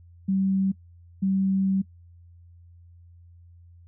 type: tone bursts at uneven times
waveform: sine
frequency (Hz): 192.5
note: G3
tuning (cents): -31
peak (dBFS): -20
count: 2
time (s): 0.28-0.72 / 1.22-1.82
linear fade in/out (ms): 10
effects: noise-tail reverb RT60 0.1 s tail -22 dB re dry + added 86 Hz sine -48 dBFS peak until 3.87 s